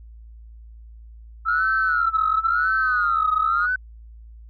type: tone with pitch glide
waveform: sine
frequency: 1318.5 to 1246.7 Hz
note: E6 to D#6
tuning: 0 to +3 cents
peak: -21 dBFS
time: 1.45-3.67 s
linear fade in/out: 20 ms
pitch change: -97 cents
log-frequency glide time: 2.77-2.93 s
type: tone with vibrato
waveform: sine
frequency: 1400 Hz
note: F6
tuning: 4 cents sharp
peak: -19 dBFS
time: 1.48-3.76 s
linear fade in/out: 5 ms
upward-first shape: sine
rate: 0.95 Hz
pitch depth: 170 cents each way
effects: tanh soft clip ceiling -10 dBFS + added 56 Hz sine -40 dBFS peak until 4.49 s